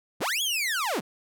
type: linear two-way sweep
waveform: sawtooth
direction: up then down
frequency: 33.61 to 3395 to 122.1 Hz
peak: -22 dBFS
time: 0.2-1.01 s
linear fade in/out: 20 ms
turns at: 0.42 s
effects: none